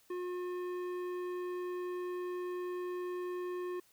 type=tone with tanh clipping; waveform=sine; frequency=359 Hz; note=F4; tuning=48 cents sharp; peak=-38 dBFS; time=0.1-3.8 s; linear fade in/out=5 ms; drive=13 dB; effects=white hiss -67 dBFS RMS until 3.92 s